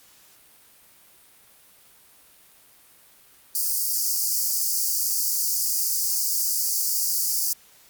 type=high-pass noise; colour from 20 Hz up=white; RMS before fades=-24 dBFS; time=3.55-7.53 s; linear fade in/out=2 ms; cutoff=4600 Hz; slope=96 dB/octave; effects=white hiss -54 dBFS RMS until 7.89 s + Opus 48 kbps